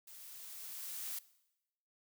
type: noise with level ramp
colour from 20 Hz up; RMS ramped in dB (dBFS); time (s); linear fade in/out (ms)
blue; -54 to -41; 0.07-1.19; 5
effects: noise-tail reverb RT60 0.9 s tail -19 dB re dry